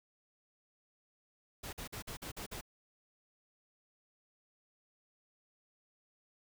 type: noise bursts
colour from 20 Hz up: pink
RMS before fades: -44 dBFS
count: 7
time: 1.63-2.612 s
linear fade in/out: 10 ms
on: 100 ms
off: 47 ms
effects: none